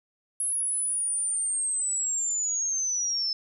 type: linear sweep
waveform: sine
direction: down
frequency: 10760 to 5230 Hz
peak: -25 dBFS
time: 0.4-3.33 s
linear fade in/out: 2 ms
effects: none